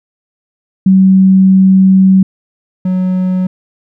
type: tone pair in turn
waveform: sine / triangle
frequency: 190 / 184.59 Hz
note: F#3 / F#3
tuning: +46 / -4 cents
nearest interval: minor second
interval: 50 cents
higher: first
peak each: -3 / -8 dBFS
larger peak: first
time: 0.86-2.23 / 2.85-3.47 s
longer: first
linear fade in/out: 5 ms
effects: none